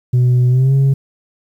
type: tone with pitch glide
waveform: sine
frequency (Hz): 124.4 to 136.45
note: B2 to C#3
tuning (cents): +13 to -27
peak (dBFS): -6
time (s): 0.13-0.94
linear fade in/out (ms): 10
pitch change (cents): +160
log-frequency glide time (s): 0.49-0.73
effects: tanh soft clip ceiling -8 dBFS + 8-bit